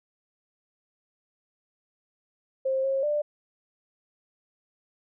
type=tone with pitch steps; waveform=sine; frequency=530 / 540 / 593 Hz; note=C5 / C#5 / D5; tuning=+22 / -45 / +17 cents; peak=-23 dBFS; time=2.65-3.22 s; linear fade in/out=10 ms; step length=190 ms; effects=none